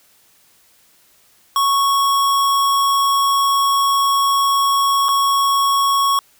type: tone with dropouts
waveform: square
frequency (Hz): 1107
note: C#6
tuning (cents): -3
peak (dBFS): -14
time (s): 1.56-6.19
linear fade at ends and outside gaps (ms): 1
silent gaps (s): 5.085-5.089
effects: white hiss -54 dBFS RMS until 6.39 s